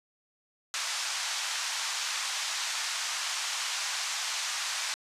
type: band-pass noise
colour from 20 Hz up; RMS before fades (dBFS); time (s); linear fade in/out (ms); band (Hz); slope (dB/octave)
white; -33; 0.74-4.94; 0; 830 to 7100; 24
effects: resampled to 32000 Hz